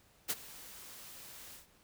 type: noise with ADSR envelope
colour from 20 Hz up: white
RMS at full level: -32 dBFS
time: 0.28-1.67 s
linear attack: 25 ms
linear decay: 37 ms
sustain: -19 dB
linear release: 130 ms
effects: pink hiss -66 dBFS RMS until 1.83 s